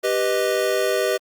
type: chord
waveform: square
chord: G augmented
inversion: none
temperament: equal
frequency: 392 / 493.9 / 622.3 Hz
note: G4 / B4 / D#5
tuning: 0 / 0 / 0 cents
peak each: -24 dBFS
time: 0.03-1.18 s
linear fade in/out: 20 ms
effects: Opus 48 kbps